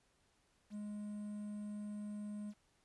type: tone with quantisation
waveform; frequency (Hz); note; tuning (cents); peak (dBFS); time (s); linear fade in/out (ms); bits
triangle; 208.4; G#3; +6; -40; 0.7-2.54; 50; 11
effects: pink hiss -75 dBFS RMS until 2.84 s + resampled to 24000 Hz